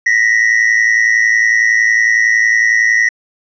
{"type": "tone pair together", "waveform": "triangle", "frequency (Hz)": [1864.6, 1975.5], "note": ["A#6", "B6"], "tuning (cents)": [0, 0], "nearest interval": "minor second", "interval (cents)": 100, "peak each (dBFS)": -10, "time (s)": [0.06, 3.09], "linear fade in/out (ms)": 5, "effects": ["resampled to 16000 Hz"]}